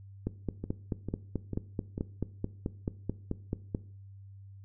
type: two click trains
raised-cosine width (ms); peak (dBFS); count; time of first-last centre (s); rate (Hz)
3; -18 / -22; 17 / 4; 0.27-3.748 / 0.64-1.979; 4.6 / 2.24
effects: noise-tail reverb RT60 0.5 s tail -18 dB re dry + added 98 Hz sine -47 dBFS peak until 4.64 s